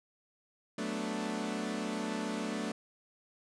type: chord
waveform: sawtooth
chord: B minor seventh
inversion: second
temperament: equal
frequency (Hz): 185 / 220 / 246.9 / 293.7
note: F#3 / A3 / B3 / D4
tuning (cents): 0 / 0 / 0 / 0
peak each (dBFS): -38 / -33 / -37 / -36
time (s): 0.78-2.72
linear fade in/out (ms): 5
effects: resampled to 22050 Hz